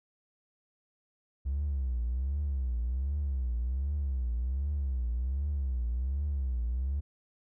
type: tone with vibrato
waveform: triangle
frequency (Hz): 65.41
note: C2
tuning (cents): 0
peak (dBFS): -25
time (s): 1.45-7.01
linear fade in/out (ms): 20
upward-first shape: triangle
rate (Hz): 1.3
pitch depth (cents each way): 220
effects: tanh soft clip ceiling -25 dBFS